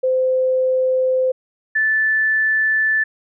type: tone pair in turn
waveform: sine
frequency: 516 / 1752.7 Hz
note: C5 / A6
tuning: -24 / -7 cents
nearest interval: octave + major sixth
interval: 2117 cents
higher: second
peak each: -14 dBFS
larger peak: neither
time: 0.03-1.32 / 1.75-3.04 s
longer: neither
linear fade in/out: 10 ms
effects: none